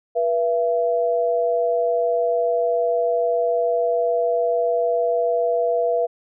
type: tone pair together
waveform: sine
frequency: 485.1 / 673.3 Hz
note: B4 / E5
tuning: -31 / +36 cents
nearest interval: tritone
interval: 567 cents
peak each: -20 dBFS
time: 0.15-6.07 s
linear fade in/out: 20 ms
effects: none